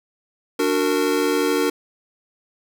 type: chord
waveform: square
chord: D augmented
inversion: none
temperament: just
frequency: 293.7 / 367.1 / 458.9 Hz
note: D4 / F#4 / A#4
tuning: 0 / -14 / -27 cents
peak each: -23 / -24 / -22 dBFS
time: 0.59-1.7 s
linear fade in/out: 5 ms
effects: 9-bit